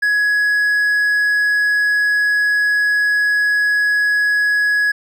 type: tone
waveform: triangle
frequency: 1676 Hz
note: G#6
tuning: 15 cents sharp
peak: -11 dBFS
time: 0.02-4.92 s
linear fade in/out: 10 ms
effects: none